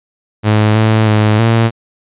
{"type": "tone with pitch steps", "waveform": "sawtooth", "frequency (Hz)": [106.8, 109.9, 106.9, 114.2], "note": ["G#2", "A2", "A2", "A#2"], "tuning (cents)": [49, -2, -49, -35], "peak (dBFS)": -4, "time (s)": [0.43, 1.71], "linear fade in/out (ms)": 50, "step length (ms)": 320, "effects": ["resampled to 8000 Hz"]}